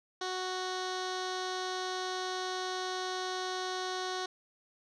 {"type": "tone with low-pass filter", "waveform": "15% pulse", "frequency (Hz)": 370, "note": "F#4", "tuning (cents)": 0, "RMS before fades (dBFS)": -36, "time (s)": [0.21, 4.26], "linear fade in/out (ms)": 5, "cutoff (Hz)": 5000, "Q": 3.1, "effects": []}